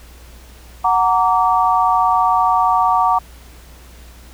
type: chord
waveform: sine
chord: Gb augmented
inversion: none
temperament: just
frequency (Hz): 740 / 925 / 1156.2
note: Gb5 / Bb5 / D6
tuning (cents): 0 / -14 / -27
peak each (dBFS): -16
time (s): 0.84-3.19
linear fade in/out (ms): 10
effects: added 60 Hz sine -39 dBFS peak until 4.33 s + pink hiss -45 dBFS RMS until 4.33 s